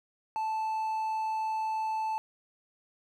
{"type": "tone", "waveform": "triangle", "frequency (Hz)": 877, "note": "A5", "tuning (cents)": -6, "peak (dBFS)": -27, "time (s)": [0.36, 2.18], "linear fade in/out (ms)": 0, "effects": []}